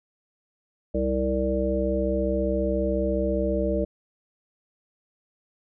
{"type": "harmonic tone with a mistuned harmonic", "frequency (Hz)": 65, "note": "C2", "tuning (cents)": -11, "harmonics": [1, 3, 5, 7, 9], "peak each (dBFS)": [-28, -29, -29, -29, -27], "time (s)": [0.94, 3.85], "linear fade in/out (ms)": 10, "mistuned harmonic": 7, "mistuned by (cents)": 17, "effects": []}